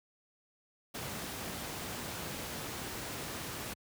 pink noise, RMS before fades -40 dBFS, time 0.94-3.74 s, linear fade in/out 10 ms, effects high-pass 80 Hz 12 dB/octave

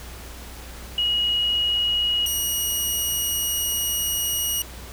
sine / 10% pulse tone pair in turn, 2896 / 2896 Hz, F#7 / F#7, -38 / -38 cents, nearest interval unison, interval 0 cents, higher neither, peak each -19 / -14 dBFS, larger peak second, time 0.98-2.26 / 2.26-4.62 s, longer second, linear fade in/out 2 ms, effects added 60 Hz sine -39 dBFS peak until 4.92 s + pink hiss -41 dBFS RMS until 4.92 s

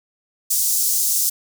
pink high-pass noise, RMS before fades -19 dBFS, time 0.5-1.3 s, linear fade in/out 10 ms, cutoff 6100 Hz, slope 24 dB/octave, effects none

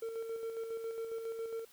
triangle tone with tremolo, 454 Hz, A#4, 46 cents flat, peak -34 dBFS, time 0.02-1.65 s, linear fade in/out 5 ms, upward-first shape square, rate 7.3 Hz, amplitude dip 40%, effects white hiss -62 dBFS RMS until 1.72 s

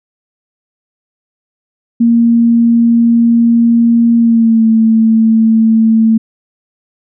sine tone with pitch glide, 233.1 to 223.3 Hz, A#3 to A3, 0 to +26 cents, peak -5 dBFS, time 2-6.18 s, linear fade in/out 10 ms, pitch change -74 cents, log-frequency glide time 4.17-4.65 s, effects none

